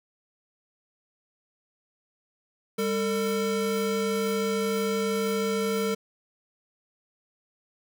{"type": "tone pair together", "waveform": "square", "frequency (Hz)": [200, 449], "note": ["G3", "A4"], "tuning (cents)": [35, 35], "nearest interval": "octave + major second", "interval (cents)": 1400, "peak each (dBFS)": [-30, -27], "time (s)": [2.78, 5.95], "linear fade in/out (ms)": 10, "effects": []}